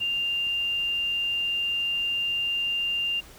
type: tone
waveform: sine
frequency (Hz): 2794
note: F7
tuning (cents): 0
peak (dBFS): -24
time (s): 0-3.21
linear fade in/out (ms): 20
effects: pink hiss -49 dBFS RMS until 3.38 s